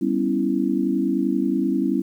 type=chord; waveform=sine; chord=C# half-diminished seventh; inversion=second; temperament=equal; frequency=196 / 246.9 / 277.2 / 329.6 Hz; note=G3 / B3 / C#4 / E4; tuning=0 / 0 / 0 / 0 cents; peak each=-25 / -25 / -23 / -24 dBFS; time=0.01-2.02 s; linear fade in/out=10 ms; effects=9-bit